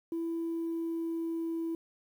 sine tone with pitch glide, 332.2 to 329.9 Hz, E4 to E4, +13 to +1 cents, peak -30 dBFS, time 0.12-1.75 s, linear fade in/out 2 ms, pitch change -12 cents, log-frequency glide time 0.35-1.61 s, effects tanh soft clip ceiling -28 dBFS + 10-bit

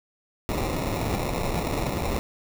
pink noise with sample-and-hold, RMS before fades -27 dBFS, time 0.49-2.19 s, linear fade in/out 0 ms, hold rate 1575 Hz, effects none

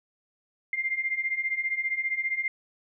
sine beating tone pair, 2093 / 2108 Hz, C7 / C7, 0 / +12 cents, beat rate 15 Hz, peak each -31 / -28 dBFS, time 0.73-2.48 s, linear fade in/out 2 ms, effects none

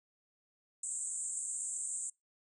pink band-pass noise, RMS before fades -39 dBFS, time 0.83-2.1 s, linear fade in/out 5 ms, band 7300 to 8700 Hz, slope 96 dB/octave, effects noise-tail reverb RT60 0.2 s tail -26 dB re dry

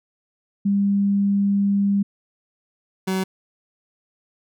sine / 30% pulse tone pair in turn, 200 / 188.77 Hz, G3 / F#3, +35 / +35 cents, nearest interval minor second, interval 100 cents, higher first, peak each -16 / -18 dBFS, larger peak first, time 0.65-2.03 / 3.07-3.24 s, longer first, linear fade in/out 10 ms, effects none

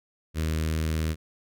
sawtooth tone with notch filter, 79.1 Hz, D#2, 29 cents sharp, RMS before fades -27 dBFS, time 0.34-1.16 s, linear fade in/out 50 ms, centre 810 Hz, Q 0.94, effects none

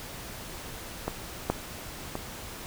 clicks, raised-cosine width 1 ms, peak -14 / -10 / -18 dBFS, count 3, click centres 1.08 / 1.5 / 2.154 s, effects pink hiss -41 dBFS RMS until 2.66 s

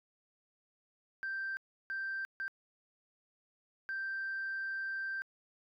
sine tone bursts at uneven times, 1568 Hz, G6, in tune, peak -34 dBFS, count 4, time 1.23-1.57 / 1.9-2.25 / 2.4-2.48 / 3.89-5.22 s, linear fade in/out 0 ms, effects tanh soft clip ceiling -32 dBFS

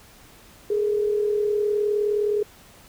sine tone pair together, 415.3 / 454.8 Hz, G#4 / A#4, 0 / -43 cents, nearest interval major second, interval 157 cents, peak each -20 / -29 dBFS, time 0.7-2.43 s, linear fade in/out 5 ms, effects pink hiss -50 dBFS RMS until 2.88 s

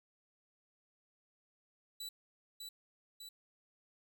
sawtooth tone with echo, 3951 Hz, B7, in tune, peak -39 dBFS, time 2-2.09 s, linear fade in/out 5 ms, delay 600 ms, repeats 2, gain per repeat -3 dB, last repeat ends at 3.29 s, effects none

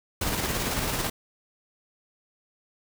pink noise with tremolo, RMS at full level -27 dBFS, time 0.21-1.1 s, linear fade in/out 5 ms, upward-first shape square, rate 18 Hz, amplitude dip 30%, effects none

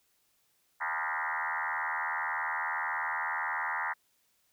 sine tone with frequency modulation, 1396.9 Hz, F6, in tune, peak -30 dBFS, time 0.8-3.94 s, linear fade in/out 20 ms, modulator 81.7 Hz, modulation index 7, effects white hiss -72 dBFS RMS until 4.52 s

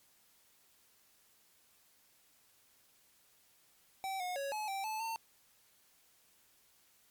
square tone with pitch steps, 771 / 724 / 555 / 854 / 780 / 870 / 903 Hz, G5 / F#5 / C#5 / G#5 / G5 / A5 / A5, -29 / -38 / +2 / +48 / -9 / -20 / +45 cents, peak -37 dBFS, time 4.04-5.16 s, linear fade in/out 0 ms, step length 160 ms, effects white hiss -68 dBFS RMS until 7.1 s + MP3 96 kbps

